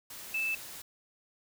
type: tone in noise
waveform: sine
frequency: 2632 Hz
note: E7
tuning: 3 cents flat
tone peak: -29 dBFS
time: 0.34-0.55 s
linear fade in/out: 5 ms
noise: white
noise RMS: -45 dBFS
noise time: 0.1-0.82 s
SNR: +13 dB
effects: none